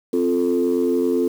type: chord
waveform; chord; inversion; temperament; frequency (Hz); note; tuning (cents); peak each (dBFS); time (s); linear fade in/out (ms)
sine; F major; second; equal; 261.6 / 349.2 / 440; C4 / F4 / A4; 0 / 0 / 0; -20 / -20 / -20; 0.13-1.28; 5
effects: tanh soft clip ceiling -10 dBFS + 7-bit